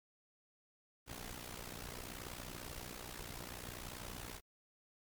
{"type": "noise with amplitude modulation", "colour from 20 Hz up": "pink", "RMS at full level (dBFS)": -44, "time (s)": [1.06, 4.41], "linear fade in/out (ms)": 50, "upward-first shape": "sine", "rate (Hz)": 60.6, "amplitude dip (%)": 80, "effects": ["MP3 96 kbps"]}